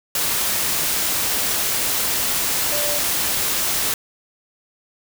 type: tone in noise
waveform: sine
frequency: 587.3 Hz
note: D5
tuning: in tune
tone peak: -26 dBFS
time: 2.72-2.99 s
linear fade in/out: 2 ms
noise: white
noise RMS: -21 dBFS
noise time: 0.15-3.94 s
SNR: -8 dB
effects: none